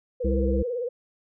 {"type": "tone with vibrato", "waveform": "sine", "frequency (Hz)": 486.9, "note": "B4", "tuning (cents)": -25, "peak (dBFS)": -26, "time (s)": [0.2, 0.89], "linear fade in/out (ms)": 10, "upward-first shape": "sine", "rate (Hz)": 18, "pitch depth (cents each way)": 85}
{"type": "harmonic tone", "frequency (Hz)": 66.2, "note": "C2", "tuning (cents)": 21, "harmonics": [1, 3, 5], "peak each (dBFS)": [-23, -28, -30], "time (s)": [0.24, 0.63], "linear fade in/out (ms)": 10}
{"effects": []}